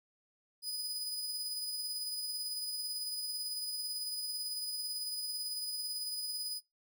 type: tone with tremolo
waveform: sawtooth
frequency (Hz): 4978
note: D#8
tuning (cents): 0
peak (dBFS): -32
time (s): 0.62-6.61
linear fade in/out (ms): 50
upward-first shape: sine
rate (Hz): 18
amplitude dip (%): 30
effects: noise-tail reverb RT60 0.2 s tail -24 dB re dry